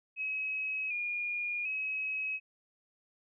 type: tone with vibrato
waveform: sine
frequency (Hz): 2491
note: D#7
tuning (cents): +1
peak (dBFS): -32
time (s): 0.16-2.4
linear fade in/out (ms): 50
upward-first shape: square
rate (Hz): 0.67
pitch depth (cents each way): 44
effects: none